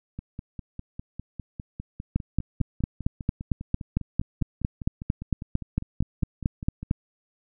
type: two click trains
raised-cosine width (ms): 5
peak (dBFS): -22 / -10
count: 34 / 22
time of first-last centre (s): 0.19-6.83 / 2.16-6.911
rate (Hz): 4.97 / 4.42
effects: none